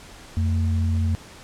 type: tone pair together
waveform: sine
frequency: 87.5 / 224.2 Hz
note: F2 / A3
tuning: +4 / +33 cents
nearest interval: octave + major third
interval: 1629 cents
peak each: -19 / -29 dBFS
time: 0.37-1.15 s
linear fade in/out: 0 ms
effects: pink hiss -44 dBFS RMS until 1.43 s + low-pass 9000 Hz 12 dB/octave